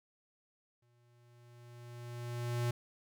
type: tone with exponential growth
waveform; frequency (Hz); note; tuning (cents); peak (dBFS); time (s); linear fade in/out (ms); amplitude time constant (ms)
square; 120; B2; -49; -31; 0.82-2.71; 5; 410
effects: none